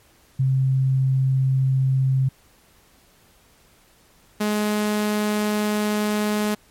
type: tone pair in turn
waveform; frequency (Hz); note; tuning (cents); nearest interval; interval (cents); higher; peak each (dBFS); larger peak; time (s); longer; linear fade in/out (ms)
sine / sawtooth; 132.5 / 210.3; C3 / G#3; +22 / +22; minor sixth; 800; second; -16; neither; 0.39-2.29 / 4.4-6.55; second; 10
effects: pink hiss -56 dBFS RMS until 6.7 s + MP3 64 kbps